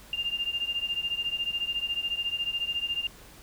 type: beating tone pair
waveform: sine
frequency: 2796 / 2810 Hz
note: F7 / F7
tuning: +1 / +10 cents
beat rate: 14 Hz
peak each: -30 / -32 dBFS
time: 0.13-3.07 s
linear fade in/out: 2 ms
effects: added 50 Hz sine -55 dBFS peak until 3.42 s + pink hiss -51 dBFS RMS until 3.42 s